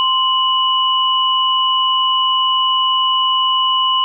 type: tone pair together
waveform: sine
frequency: 1043.2 / 2949 Hz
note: C6 / F#7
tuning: -5 / -6 cents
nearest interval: octave + tritone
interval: 1799 cents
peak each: -15 dBFS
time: 0-4.04 s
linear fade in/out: 0 ms
effects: none